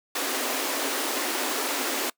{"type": "high-pass noise", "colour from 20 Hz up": "pink", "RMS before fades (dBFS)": -28, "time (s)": [0.15, 2.1], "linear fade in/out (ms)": 5, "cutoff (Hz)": 250, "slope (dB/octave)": 96, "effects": ["noise-tail reverb RT60 0.1 s tail -23 dB re dry"]}